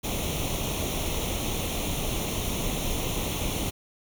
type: noise with comb filter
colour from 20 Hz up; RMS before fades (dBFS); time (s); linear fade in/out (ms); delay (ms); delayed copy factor
pink; -29; 0.03-3.71; 20; 0.31; +0.75
effects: none